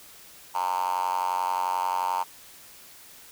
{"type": "tone with high-pass filter", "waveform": "5% pulse", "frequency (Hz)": 91.4, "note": "F#2", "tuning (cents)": -21, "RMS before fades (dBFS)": -27, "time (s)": [0.54, 2.24], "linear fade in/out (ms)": 20, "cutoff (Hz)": 910, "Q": 9.8, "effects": ["white hiss -49 dBFS RMS until 3.31 s"]}